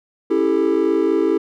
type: chord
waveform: triangle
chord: A dominant seventh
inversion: first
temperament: just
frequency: 275 / 330 / 396 / 440 Hz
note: C#4 / E4 / G4 / A4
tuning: -14 / +2 / +18 / 0 cents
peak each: -22 / -16 / -17 / -19 dBFS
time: 0.3-1.38 s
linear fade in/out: 10 ms
effects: tanh soft clip ceiling -3 dBFS